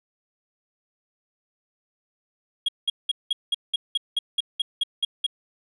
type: tone bursts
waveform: triangle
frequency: 3289 Hz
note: G#7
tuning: 18 cents flat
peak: -18 dBFS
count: 13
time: 2.66-5.265 s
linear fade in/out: 5 ms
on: 25 ms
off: 190 ms
effects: resampled to 24000 Hz